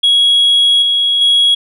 sine tone with level steps, 3322 Hz, G#7, in tune, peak -5 / -9 / -5 dBFS, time 0.03-1.55 s, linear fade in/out 10 ms, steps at 0.82 / 1.21 s, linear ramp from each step 5 ms, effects tanh soft clip ceiling -5 dBFS

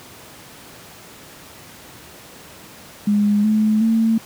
sine tone with pitch steps, 206.5 / 215.4 / 224.7 Hz, G#3 / A3 / A3, -10 / -37 / +37 cents, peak -13 dBFS, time 3.07-4.18 s, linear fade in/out 5 ms, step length 370 ms, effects pink hiss -41 dBFS RMS until 4.25 s + high-pass 100 Hz 12 dB/octave

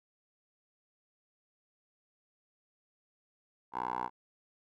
10% pulse tone with band-pass filter, 61.74 Hz, B1, in tune, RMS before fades -36 dBFS, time 3.72-4.1 s, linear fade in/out 50 ms, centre 940 Hz, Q 4.9, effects none

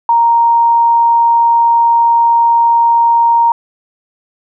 sine tone, 932.3 Hz, A#5, in tune, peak -6 dBFS, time 0.09-3.52 s, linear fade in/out 2 ms, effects none

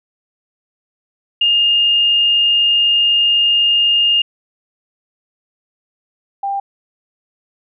sine tone pair in turn, 2828 / 793.6 Hz, F7 / G5, +21 / +21 cents, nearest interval octave + minor seventh, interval 2200 cents, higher first, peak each -10 / -17 dBFS, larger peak first, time 1.41-4.22 / 6.43-6.6 s, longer first, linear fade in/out 5 ms, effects none

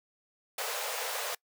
pink high-pass noise, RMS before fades -35 dBFS, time 0.58-1.35 s, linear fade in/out 5 ms, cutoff 440 Hz, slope 96 dB/octave, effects noise-tail reverb RT60 0.1 s tail -24 dB re dry

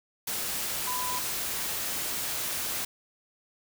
sine tone in noise, 998 Hz, B5, 18 cents sharp, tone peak -32 dBFS, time 0.87-1.19 s, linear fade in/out 5 ms, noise white, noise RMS -32 dBFS, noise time 0.27-2.85 s, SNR -3 dB, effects none

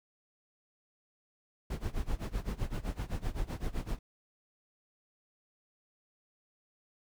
brown noise with tremolo, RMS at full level -32 dBFS, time 1.7-3.99 s, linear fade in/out 5 ms, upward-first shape sine, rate 7.8 Hz, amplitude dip 90%, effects none

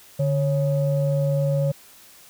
sine tone pair together, 145.94 / 551 Hz, D3 / C#5, -11 / -11 cents, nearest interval octave + major seventh, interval 2300 cents, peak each -19 / -23 dBFS, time 0.19-1.72 s, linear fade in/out 10 ms, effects tanh soft clip ceiling -12 dBFS + white hiss -49 dBFS RMS until 2.29 s

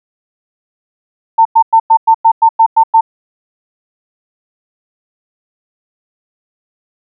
sine tone bursts, 900 Hz, A5, 39 cents sharp, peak -3 dBFS, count 10, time 1.38-3.01 s, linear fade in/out 10 ms, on 73 ms, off 100 ms, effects none

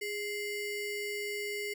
square ring-modulated tone, 1252 Hz, D#6, 10 cents sharp, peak -32 dBFS, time 0.01-1.74 s, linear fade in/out 10 ms, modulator 840 Hz, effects 12-bit

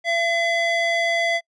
square tone with band-pass filter, 676 Hz, E5, 43 cents sharp, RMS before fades -21 dBFS, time 0.04-1.41 s, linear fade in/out 50 ms, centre 2000 Hz, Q 1.2, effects noise-tail reverb RT60 0.1 s tail -26 dB re dry + resampled to 22050 Hz

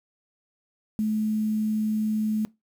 sine tone with quantisation, 215.6 Hz, A3, 35 cents flat, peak -22 dBFS, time 0.99-2.45 s, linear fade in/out 0 ms, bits 8, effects noise-tail reverb RT60 0.2 s tail -21 dB re dry

